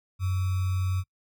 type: tone with sample-and-hold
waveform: sine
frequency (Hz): 93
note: F#2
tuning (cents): +9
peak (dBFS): -24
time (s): 0.19-1.04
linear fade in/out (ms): 50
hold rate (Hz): 1225
effects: noise-tail reverb RT60 0.1 s tail -22 dB re dry